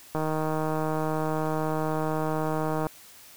click train, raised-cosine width 1 ms, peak -15 dBFS, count 425, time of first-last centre 0.15-2.868 s, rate 156 Hz, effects white hiss -50 dBFS RMS until 3.36 s

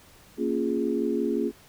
sine chord, Bb minor seventh, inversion none, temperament equal with one note detuned, 232.4 / 277.2 / 349.2 / 415.3 Hz, Bb3 / Db4 / F4 / Ab4, -5 / 0 / 0 / 0 cents, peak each -29 dBFS, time 0.37-1.52 s, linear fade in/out 50 ms, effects pink hiss -54 dBFS RMS until 1.68 s

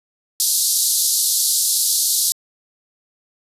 white band-pass noise, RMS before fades -18 dBFS, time 0.4-2.32 s, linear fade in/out 0 ms, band 3900 to 13000 Hz, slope 48 dB/octave, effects resampled to 32000 Hz

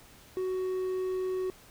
triangle tone, 372.1 Hz, F#4, 10 cents sharp, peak -27 dBFS, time 0.37-1.5 s, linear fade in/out 0 ms, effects pink hiss -55 dBFS RMS until 1.7 s

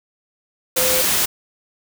sine tone in noise, 513 Hz, C5, 34 cents flat, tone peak -21 dBFS, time 0.76-1.02 s, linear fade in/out 10 ms, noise white, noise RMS -18 dBFS, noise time 0.76-1.26 s, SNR -6 dB, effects none

